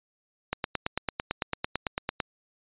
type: click train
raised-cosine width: 0.3 ms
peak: -11 dBFS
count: 16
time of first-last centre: 0.53-2.202 s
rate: 8.97 Hz
effects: resampled to 8000 Hz